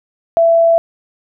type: tone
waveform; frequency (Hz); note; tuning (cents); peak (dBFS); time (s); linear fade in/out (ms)
sine; 667; E5; +20; -7; 0.37-0.78; 0
effects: none